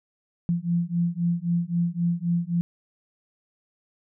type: beating tone pair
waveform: sine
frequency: 170 / 173.8 Hz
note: F3 / F3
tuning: -46 / -8 cents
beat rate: 3.8 Hz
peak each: -25 dBFS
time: 0.49-2.61 s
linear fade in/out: 0 ms
effects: none